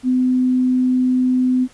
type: tone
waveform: sine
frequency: 254.1 Hz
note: B3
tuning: 49 cents sharp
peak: -13 dBFS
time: 0.03-1.68 s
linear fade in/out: 50 ms
effects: pink hiss -49 dBFS RMS until 1.73 s + resampled to 24000 Hz